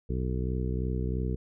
harmonic tone, 63 Hz, B1, 35 cents sharp, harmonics 1 / 2 / 3 / 4 / 5 / 6 / 7, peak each -30 / -33 / -36 / -41 / -42 / -40 / -40 dBFS, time 0.09-1.36 s, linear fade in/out 10 ms, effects none

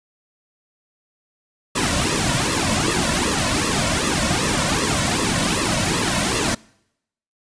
pink noise with flanger, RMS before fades -20 dBFS, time 1.75-6.55 s, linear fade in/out 10 ms, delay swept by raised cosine 1.3 to 2.5 ms, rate 2.6 Hz, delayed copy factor -0.85, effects noise-tail reverb RT60 0.8 s tail -25 dB re dry + resampled to 22050 Hz

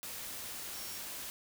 sine tone in noise, 5540 Hz, F8, 15 cents flat, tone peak -49 dBFS, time 0.74-0.98 s, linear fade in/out 0 ms, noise white, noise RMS -43 dBFS, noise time 0.03-1.3 s, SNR -9 dB, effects none

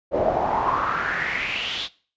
brown noise with band-pass filter sweep, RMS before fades -24 dBFS, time 0.11-1.89 s, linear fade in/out 50 ms, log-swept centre 540 to 3800 Hz, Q 5.6, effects noise-tail reverb RT60 0.4 s tail -20 dB re dry + resampled to 16000 Hz

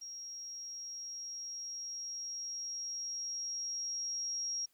sine tone with level ramp, 5610 Hz, F8, 7 cents sharp, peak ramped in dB -43 to -34 dBFS, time 0.01-4.66 s, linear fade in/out 10 ms, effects white hiss -73 dBFS RMS until 4.73 s

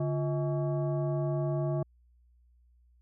sine tone with frequency modulation, 144 Hz, D3, 34 cents flat, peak -27 dBFS, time 0-1.83 s, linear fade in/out 5 ms, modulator 493 Hz, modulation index 0.91, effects added 60 Hz sine -60 dBFS peak until 3.01 s

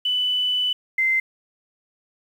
sine tone pair in turn, 2989 / 2076 Hz, F#7 / C7, +17 / -14 cents, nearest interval tritone, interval 631 cents, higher first, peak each -19 / -17 dBFS, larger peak second, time 0.05-0.73 / 0.98-1.2 s, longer first, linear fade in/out 5 ms, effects 8-bit

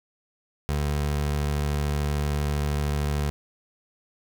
25% pulse tone, 73.1 Hz, D2, 7 cents flat, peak -20 dBFS, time 0.69-3.3 s, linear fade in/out 0 ms, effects 9-bit

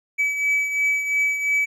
triangle beating tone pair, 2289 / 2291.9 Hz, D7 / D7, -45 / -43 cents, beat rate 2.9 Hz, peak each -18 / -26 dBFS, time 0.18-1.66 s, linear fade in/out 20 ms, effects none

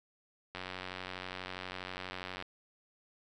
click train, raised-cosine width 0.3 ms, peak -24 dBFS, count 174, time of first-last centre 0.55-2.424 s, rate 92.3 Hz, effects none

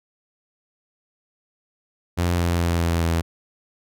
sawtooth tone with pitch steps, 87.2 / 86.2 / 85.21 / 84.23 / 83.26 Hz, F2 / F2 / F2 / E2 / E2, -2 / -22 / -42 / +38 / +18 cents, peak -15 dBFS, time 2.17-3.22 s, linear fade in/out 20 ms, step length 210 ms, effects none

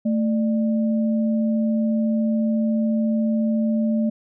sine tone pair together, 221.5 / 595.4 Hz, A3 / D5, +12 / +24 cents, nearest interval octave + perfect fourth, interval 1712 cents, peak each -18 / -29 dBFS, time 0.05-4.1 s, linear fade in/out 10 ms, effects none

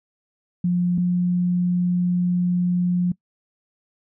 sine tone pair in turn, 177 / 177.91 Hz, F3 / F3, +23 / +32 cents, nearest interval unison, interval 9 cents, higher second, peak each -17 dBFS, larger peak neither, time 0.64-0.98 / 0.98-3.12 s, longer second, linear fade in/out 5 ms, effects noise-tail reverb RT60 0.1 s tail -22 dB re dry

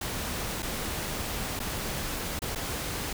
pink noise with dropouts, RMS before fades -33 dBFS, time 0.01-3.13 s, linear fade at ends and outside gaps 5 ms, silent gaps 0.623-0.627 / 1.593-1.6 / 2.392-2.419 / 2.55-2.557 s, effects none

